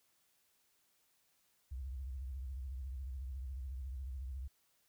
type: tone with vibrato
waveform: sine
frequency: 65.41 Hz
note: C2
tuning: in tune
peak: -40 dBFS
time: 1.71-4.48 s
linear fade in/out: 10 ms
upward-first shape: triangle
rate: 14 Hz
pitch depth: 190 cents each way
effects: white hiss -75 dBFS RMS until 4.88 s